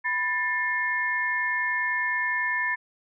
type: tone cluster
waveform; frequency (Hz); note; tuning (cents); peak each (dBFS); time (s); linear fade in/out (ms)
sine; 988 / 1775 / 2146; B5 / A6 / C7; 0 / +15 / +43; -31 / -25 / -31; 0.04-2.76; 20
effects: none